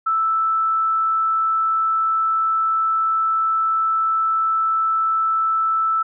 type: tone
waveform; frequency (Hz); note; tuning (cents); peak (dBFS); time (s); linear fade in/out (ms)
sine; 1318.5; E6; 0; -16; 0.06-6.03; 10
effects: none